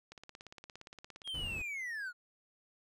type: click train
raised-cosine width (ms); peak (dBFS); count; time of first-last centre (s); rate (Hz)
0.2; -32; 21; 0.12-1.276; 17.3
type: linear sweep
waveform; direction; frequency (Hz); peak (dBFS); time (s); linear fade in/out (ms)
triangle; down; 3291 to 1396.9; -36; 1.24-2.13; 50
type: noise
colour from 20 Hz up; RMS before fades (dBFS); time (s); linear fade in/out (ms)
brown; -44; 1.34-1.62; 5
effects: none